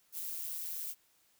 violet noise with amplitude modulation, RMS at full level -37 dBFS, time 0.12-0.95 s, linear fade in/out 50 ms, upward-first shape sine, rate 164 Hz, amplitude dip 65%, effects white hiss -70 dBFS RMS until 1.39 s

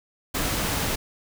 pink noise, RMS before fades -26 dBFS, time 0.34-0.96 s, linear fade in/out 10 ms, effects none

